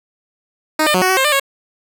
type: tone with pitch steps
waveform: 10% pulse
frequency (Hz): 310.6 / 602 / 183.6 / 371.1 / 377.2 / 531 / 597 / 550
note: D#4 / D5 / F#3 / F#4 / F#4 / C5 / D5 / C#5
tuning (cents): -3 / +43 / -13 / +5 / +33 / +25 / +28 / -14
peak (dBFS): -4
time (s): 0.79-1.398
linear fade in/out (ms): 5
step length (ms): 76
effects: none